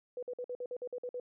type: tone bursts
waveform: sine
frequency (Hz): 493.9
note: B4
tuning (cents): 0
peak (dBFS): -36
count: 10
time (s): 0.17-1.199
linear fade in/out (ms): 2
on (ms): 57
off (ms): 51
effects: none